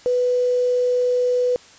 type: tone with quantisation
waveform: sine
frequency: 495.3 Hz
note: B4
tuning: 5 cents sharp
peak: -16 dBFS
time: 0.06-1.56 s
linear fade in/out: 0 ms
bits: 6
effects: white hiss -47 dBFS RMS until 1.78 s + resampled to 16000 Hz